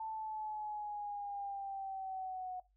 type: linear sweep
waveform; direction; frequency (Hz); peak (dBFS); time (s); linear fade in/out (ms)
sine; down; 886 to 732; -39; 0-2.6; 5
effects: noise-tail reverb RT60 0.2 s tail -18 dB re dry + added 49 Hz sine -70 dBFS peak until 2.76 s